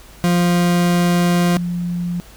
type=tone pair in turn; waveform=40% pulse / sine; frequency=175 / 175 Hz; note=F3 / F3; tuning=+4 / +4 cents; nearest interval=unison; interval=0 cents; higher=neither; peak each=-12 / -19 dBFS; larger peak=first; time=0.24-1.57 / 1.57-2.2 s; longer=first; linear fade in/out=0 ms; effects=added 50 Hz sine -43 dBFS peak until 2.36 s + pink hiss -44 dBFS RMS until 2.36 s